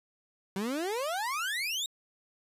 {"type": "exponential sweep", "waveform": "30% pulse", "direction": "up", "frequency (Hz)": [185.3, 3824], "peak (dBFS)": -28, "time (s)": [0.56, 1.86], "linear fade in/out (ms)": 2, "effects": ["resampled to 32000 Hz"]}